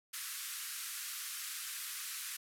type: band-pass noise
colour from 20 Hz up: white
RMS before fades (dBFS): -43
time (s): 0.13-2.37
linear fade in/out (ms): 10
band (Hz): 1200 to 14000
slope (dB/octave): 48
effects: none